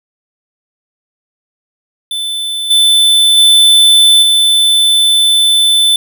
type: tone with level steps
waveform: square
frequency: 3520 Hz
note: A7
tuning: in tune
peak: -16 / -6 / -4 / -7 dBFS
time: 2.11-5.96 s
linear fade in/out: 2 ms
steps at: 2.7 / 3.37 / 4.22 s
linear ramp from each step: 10 ms
effects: none